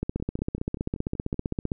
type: two click trains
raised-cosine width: 3 ms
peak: -14 / -24 dBFS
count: 27 / 7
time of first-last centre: 0.03-1.718 / 0.2-1.343 s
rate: 15.4 / 5.25 Hz
effects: none